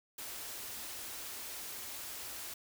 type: band-stop noise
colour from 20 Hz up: white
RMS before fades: -44 dBFS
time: 0.18-2.54 s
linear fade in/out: 5 ms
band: 130 to 210 Hz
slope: 96 dB/octave
effects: none